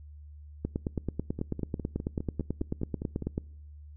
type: two click trains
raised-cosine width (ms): 3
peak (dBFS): -17 / -22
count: 26 / 10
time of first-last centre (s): 0.65-3.379 / 1.39-3.223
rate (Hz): 9.16 / 4.91
effects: noise-tail reverb RT60 0.9 s tail -26 dB re dry + added 74 Hz sine -45 dBFS peak until 3.96 s